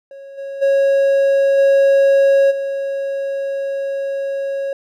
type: tone with level steps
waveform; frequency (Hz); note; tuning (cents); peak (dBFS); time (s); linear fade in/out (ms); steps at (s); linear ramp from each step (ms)
triangle; 550; C#5; -14; -31 / -23 / -9 / -7 / -17; 0.11-4.73; 2; 0.37 / 0.61 / 1.57 / 2.5; 20
effects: none